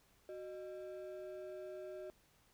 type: ring-modulated tone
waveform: triangle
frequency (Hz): 492.6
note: B4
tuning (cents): -5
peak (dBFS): -40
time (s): 0.29-2.1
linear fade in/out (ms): 0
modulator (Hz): 122
effects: pink hiss -71 dBFS RMS until 2.53 s